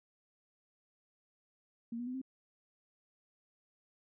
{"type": "tone with pitch steps", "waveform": "sine", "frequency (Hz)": [232.6, 242.3, 252.5, 263.1], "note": ["A#3", "B3", "B3", "C4"], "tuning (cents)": [-4, -33, 39, 10], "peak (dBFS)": -37, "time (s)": [1.92, 2.216], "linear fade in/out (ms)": 5, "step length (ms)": 74, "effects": []}